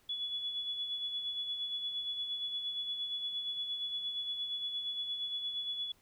sine tone with tremolo, 3408 Hz, G#7, 44 cents sharp, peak -33 dBFS, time 0.09-5.92 s, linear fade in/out 5 ms, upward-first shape sine, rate 8.6 Hz, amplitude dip 45%, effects pink hiss -68 dBFS RMS until 6.01 s

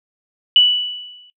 sine tone with exponential decay, 2960 Hz, F#7, in tune, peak -5 dBFS, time 0.56-1.3 s, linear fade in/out 1 ms, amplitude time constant 160 ms, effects noise-tail reverb RT60 0.1 s tail -19 dB re dry

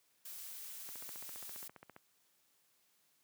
blue noise, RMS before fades -48 dBFS, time 0.25-1.68 s, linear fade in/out 5 ms
click train, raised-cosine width 0.5 ms, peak -37 dBFS, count 17, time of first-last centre 0.89-1.964 s, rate 14.9 Hz
effects white hiss -74 dBFS RMS until 3.23 s + high-pass 100 Hz 12 dB/octave

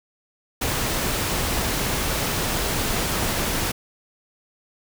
pink noise, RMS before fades -24 dBFS, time 0.61-3.72 s, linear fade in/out 10 ms, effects none

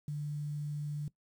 sine tone with quantisation, 147.7 Hz, D3, 10 cents sharp, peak -34 dBFS, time 0.08-1.08 s, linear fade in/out 2 ms, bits 10, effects noise-tail reverb RT60 0.1 s tail -19 dB re dry

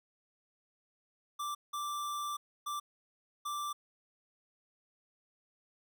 square tone bursts at uneven times, 1174.7 Hz, D6, in tune, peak -36 dBFS, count 4, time 1.39-1.55 / 1.73-2.37 / 2.66-2.8 / 3.45-3.73 s, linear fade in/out 10 ms, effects none

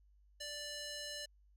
square tone with band-pass filter, 587.3 Hz, D5, in tune, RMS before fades -45 dBFS, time 0.4-1.26 s, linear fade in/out 10 ms, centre 4900 Hz, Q 1.1, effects added 50 Hz sine -64 dBFS peak until 1.56 s

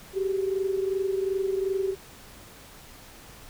sine tone pair together, 382 / 404.7 Hz, G4 / G#4, -45 / -45 cents, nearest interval minor second, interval 100 cents, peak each -25 / -31 dBFS, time 0.13-1.96 s, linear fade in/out 50 ms, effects pink hiss -48 dBFS RMS until 3.49 s

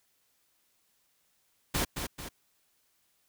pink noise with echo, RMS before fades -29 dBFS, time 1.74-1.85 s, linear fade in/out 10 ms, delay 220 ms, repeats 2, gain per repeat -6 dB, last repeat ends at 2.29 s, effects white hiss -72 dBFS RMS until 3.28 s

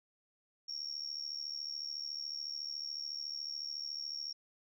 sine tone with amplitude modulation, 5520 Hz, F8, 21 cents flat, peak -34 dBFS, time 0.68-4.33 s, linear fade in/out 10 ms, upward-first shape sine, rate 73.9 Hz, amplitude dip 90%, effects tanh soft clip ceiling -30 dBFS

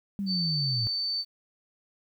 sine linear sweep, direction down, 202.9 to 110 Hz, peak -28 dBFS, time 0.19-0.87 s, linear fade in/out 0 ms
sine tone, 4548 Hz, C#8, 44 cents sharp, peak -27 dBFS, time 0.26-1.25 s, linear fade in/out 50 ms
effects 10-bit

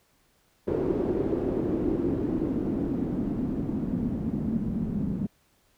white noise with low-pass filter sweep, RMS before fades -28 dBFS, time 0.67-5.27 s, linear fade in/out 10 ms, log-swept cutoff 390 to 200 Hz, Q 3.7, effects pink hiss -66 dBFS RMS until 5.77 s

